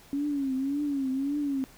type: tone with vibrato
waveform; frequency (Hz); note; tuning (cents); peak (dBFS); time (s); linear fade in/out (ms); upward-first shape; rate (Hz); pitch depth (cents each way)
sine; 277; C#4; -1; -26; 0.13-1.64; 0; triangle; 1.8; 120
effects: pink hiss -54 dBFS RMS until 1.77 s